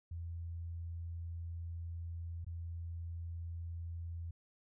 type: tone with dropouts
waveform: sine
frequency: 84.3 Hz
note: E2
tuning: 39 cents sharp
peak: -40 dBFS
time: 0.11-4.31 s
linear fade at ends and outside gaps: 5 ms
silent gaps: 2.446-2.465 s
effects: none